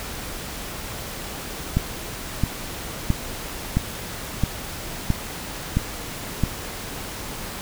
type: click train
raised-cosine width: 5 ms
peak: -6 dBFS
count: 8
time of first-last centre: 1.77-6.437 s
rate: 1.5 Hz
effects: pink hiss -33 dBFS RMS until 7.61 s